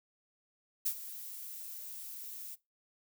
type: noise with ADSR envelope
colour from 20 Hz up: violet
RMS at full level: -30 dBFS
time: 0.85-2.56 s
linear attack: 14 ms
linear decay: 69 ms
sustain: -15 dB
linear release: 25 ms
effects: noise-tail reverb RT60 0.2 s tail -19 dB re dry